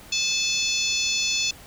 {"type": "harmonic tone", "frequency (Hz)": 868, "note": "A5", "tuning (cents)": -24, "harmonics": [3, 4, 5, 6, 7, 8], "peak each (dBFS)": [-27, -28, -29, -30, -30, -31], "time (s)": [0.12, 1.51], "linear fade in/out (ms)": 5, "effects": ["pink hiss -46 dBFS RMS until 1.66 s"]}